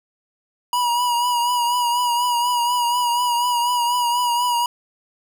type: tone with vibrato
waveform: square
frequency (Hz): 966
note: B5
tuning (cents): -39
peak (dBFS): -18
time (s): 0.73-4.66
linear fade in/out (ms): 2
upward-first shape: triangle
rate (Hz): 4.1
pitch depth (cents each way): 44
effects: none